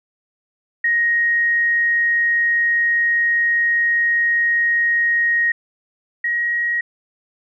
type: tone pair in turn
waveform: sine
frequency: 1875 / 1894.6 Hz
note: A#6 / A#6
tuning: +10 / +28 cents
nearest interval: unison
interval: 18 cents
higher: second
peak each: -14 / -17 dBFS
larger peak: first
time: 0.84-5.52 / 6.24-6.81 s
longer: first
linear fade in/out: 5 ms
effects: none